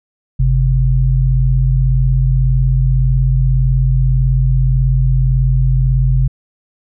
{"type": "tone pair together", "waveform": "sine", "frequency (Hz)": [49.05, 130.81], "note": ["G1", "C3"], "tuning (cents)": [2, 0], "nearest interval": "octave + perfect fourth", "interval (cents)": 1698, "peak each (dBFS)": -12, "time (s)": [0.39, 6.28], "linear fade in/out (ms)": 10, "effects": []}